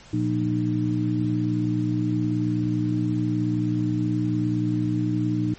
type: harmonic tone with a mistuned harmonic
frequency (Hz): 59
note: A#1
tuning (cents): +22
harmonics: 2 / 3 / 4 / 5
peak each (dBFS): -25 / -28 / -33 / -24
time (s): 0.13-5.54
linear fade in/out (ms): 5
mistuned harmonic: 5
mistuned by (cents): +64
effects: pink hiss -48 dBFS RMS until 5.58 s + MP3 32 kbps